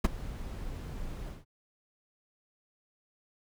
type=noise with ADSR envelope; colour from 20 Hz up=brown; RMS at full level=-18 dBFS; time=0.04-1.45 s; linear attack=8 ms; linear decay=21 ms; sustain=-21 dB; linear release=170 ms; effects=none